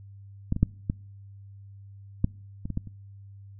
clicks, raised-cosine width 5 ms, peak -12 / -17 / -6 / -13 / -9 / -20 / -19 / -15 / -29 dBFS, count 9, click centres 0.524 / 0.564 / 0.63 / 0.899 / 2.244 / 2.655 / 2.703 / 2.774 / 2.873 s, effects noise-tail reverb RT60 0.6 s tail -26 dB re dry + added 99 Hz sine -44 dBFS peak until 3.59 s

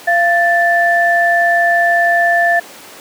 sine tone pair together, 687.6 / 1762 Hz, F5 / A6, -27 / +2 cents, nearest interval octave + major third, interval 1629 cents, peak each -12 dBFS, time 0.07-2.6 s, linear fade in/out 10 ms, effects pink hiss -35 dBFS RMS until 3 s + high-pass 300 Hz 12 dB/octave

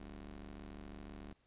20% pulse ring-modulated tone, 74 Hz, D2, 14 cents sharp, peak -40 dBFS, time 0-1.33 s, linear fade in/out 5 ms, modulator 125 Hz, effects pink hiss -75 dBFS RMS until 1.46 s + resampled to 8000 Hz

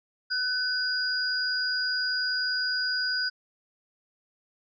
sine tone pair together, 1504 / 4875 Hz, F#6 / D#8, +28 / -36 cents, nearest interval octave + minor sixth, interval 2036 cents, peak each -28 dBFS, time 0.3-3.3 s, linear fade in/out 20 ms, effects none

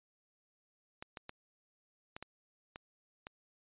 clicks, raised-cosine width 0.3 ms, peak -28 dBFS, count 7, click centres 1.025 / 1.172 / 1.294 / 2.165 / 2.226 / 2.759 / 3.269 s, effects resampled to 8000 Hz

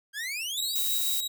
sawtooth exponential sweep, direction up, 1588 to 5000 Hz, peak -28 dBFS, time 0.13-0.76 s, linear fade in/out 50 ms
sawtooth tone with tremolo, 3834 Hz, A#7, 48 cents sharp, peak -26 dBFS, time 0.57-1.28 s, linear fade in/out 10 ms, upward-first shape square, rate 6.1 Hz, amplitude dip 25%
violet noise, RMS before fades -29 dBFS, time 0.75-1.21 s, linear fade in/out 10 ms
effects none

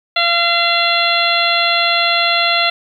harmonic tone, 685 Hz, F5, 34 cents flat, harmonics 1 / 2 / 3 / 4 / 5 / 6, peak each -19 / -19 / -19 / -19 / -19 / -19 dBFS, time 0.16-2.7 s, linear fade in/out 5 ms, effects 8-bit

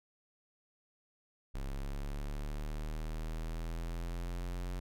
square linear sweep, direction up, 33.62 to 45.17 Hz, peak -37 dBFS, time 1.54-4.8 s, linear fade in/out 10 ms, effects none

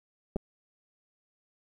clicks, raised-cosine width 2 ms, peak -18 / -20 dBFS, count 2, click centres 0.36 / 0.365 s, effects 10-bit

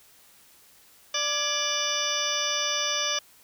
harmonic tone with a mistuned harmonic, 589 Hz, D5, 5 cents sharp, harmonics 1 / 2 / 3 / 4 / 5 / 6 / 8 / 9 / 10, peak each -35 / -34 / -36 / -35 / -32 / -31 / -36 / -35 / -31 dBFS, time 1.14-3.19 s, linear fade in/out 5 ms, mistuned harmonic 3, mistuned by -79 cents, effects white hiss -56 dBFS RMS until 3.43 s

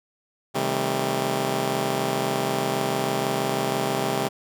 10% pulse chord, A half-diminished seventh, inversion first, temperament just, 132 / 158.4 / 198 / 220 Hz, C3 / Eb3 / G3 / A3, +16 / +31 / +18 / 0 cents, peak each -20 / -23 / -21 / -23 dBFS, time 0.54-4.29 s, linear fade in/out 20 ms, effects none

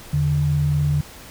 sine tone pair together, 82.5 / 146.59 Hz, E2 / D3, +2 / -3 cents, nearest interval minor seventh, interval 995 cents, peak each -24 / -17 dBFS, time 0.13-1.01 s, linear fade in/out 5 ms, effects pink hiss -41 dBFS RMS until 1.3 s

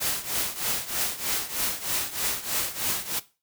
white noise with tremolo, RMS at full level -25 dBFS, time 0-3.2 s, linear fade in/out 20 ms, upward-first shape triangle, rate 3.2 Hz, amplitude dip 85%, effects noise-tail reverb RT60 0.3 s tail -17 dB re dry

